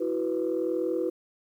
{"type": "chord", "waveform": "sine", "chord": "E suspended second", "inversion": "none", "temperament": "equal", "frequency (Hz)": [329.6, 370, 493.9], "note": ["E4", "F#4", "B4"], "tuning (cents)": [0, 0, 0], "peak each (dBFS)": -29, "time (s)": [0, 1.1], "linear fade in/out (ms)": 10, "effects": ["tanh soft clip ceiling -18 dBFS", "10-bit"]}